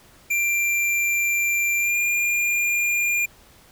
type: tone with pitch glide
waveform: square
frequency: 2369 to 2406 Hz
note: D7 to D7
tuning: +14 to +41 cents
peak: -20 dBFS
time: 0.3-3.26 s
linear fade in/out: 10 ms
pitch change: +27 cents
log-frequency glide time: 1.78-1.95 s
effects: pink hiss -52 dBFS RMS until 3.71 s